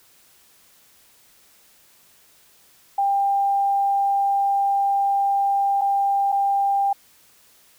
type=tone with dropouts; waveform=sine; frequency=795 Hz; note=G5; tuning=24 cents sharp; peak=-17 dBFS; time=2.98-6.93 s; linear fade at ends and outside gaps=5 ms; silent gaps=5.812-5.816 / 6.32-6.324 s; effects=white hiss -55 dBFS RMS until 7.78 s